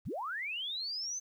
sine linear sweep, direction up, 34.65 to 6280 Hz, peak -35 dBFS, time 0.05-1.2 s, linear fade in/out 20 ms, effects 11-bit

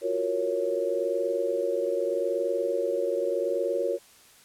sine chord, Gb major seventh, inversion third, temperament equal, 349.2 / 370 / 466.2 / 554.4 Hz, F4 / Gb4 / Bb4 / Db5, 0 / 0 / 0 / 0 cents, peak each -33 / -32 / -29 / -28 dBFS, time 0.01-3.99 s, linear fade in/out 50 ms, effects white hiss -55 dBFS RMS until 4.44 s + low-pass 12000 Hz 12 dB/octave

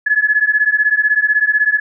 sine beating tone pair, 1698 / 1714 Hz, G#6 / A6, +38 / -46 cents, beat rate 16 Hz, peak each -14 dBFS, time 0.06-1.8 s, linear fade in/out 10 ms, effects none

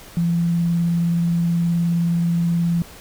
sine tone with vibrato, 170 Hz, F3, 46 cents flat, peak -16 dBFS, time 0.17-2.82 s, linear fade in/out 0 ms, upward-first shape square, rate 19 Hz, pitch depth 11 cents each way, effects pink hiss -42 dBFS RMS until 3 s

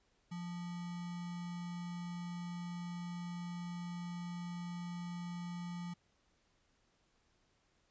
sine tone with sample-and-hold, 174.6 Hz, F3, in tune, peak -40 dBFS, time 0.31-5.94 s, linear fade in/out 10 ms, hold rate 1050 Hz, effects pink hiss -75 dBFS RMS until 7.9 s + resampled to 16000 Hz

